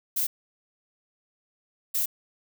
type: noise bursts at uneven times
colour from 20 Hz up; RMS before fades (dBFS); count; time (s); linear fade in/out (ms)
violet; -26; 2; 0.16-0.27 / 1.94-2.06; 10
effects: none